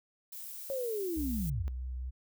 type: noise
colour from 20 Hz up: violet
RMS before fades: -44 dBFS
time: 0.32-1.5 s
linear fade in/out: 5 ms
type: linear sweep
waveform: sine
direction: down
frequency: 554.4 to 57.2 Hz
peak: -32 dBFS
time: 0.7-1.68 s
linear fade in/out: 0 ms
type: tone with vibrato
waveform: sine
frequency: 63.2 Hz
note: B1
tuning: 41 cents sharp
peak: -35 dBFS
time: 1.16-2.11 s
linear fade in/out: 20 ms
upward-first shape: sine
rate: 4.7 Hz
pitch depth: 15 cents each way
effects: none